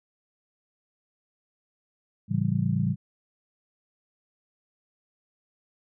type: chord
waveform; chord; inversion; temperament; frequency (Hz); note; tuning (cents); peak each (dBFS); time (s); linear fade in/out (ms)
sine; A dominant seventh; none; equal with one note detuned; 110 / 138.59 / 167.69 / 196; A2 / C#3 / E3 / G3; 0 / 0 / +30 / 0; -28; 2.28-2.96; 50
effects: none